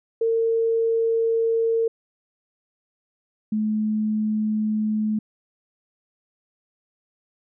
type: tone pair in turn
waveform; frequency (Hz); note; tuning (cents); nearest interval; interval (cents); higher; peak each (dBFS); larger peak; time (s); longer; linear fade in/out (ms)
sine; 455.1 / 214.8; A#4 / A3; -42 / -41; octave + minor second; 1299; first; -18 / -20; first; 0.21-1.88 / 3.52-5.19; neither; 5
effects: none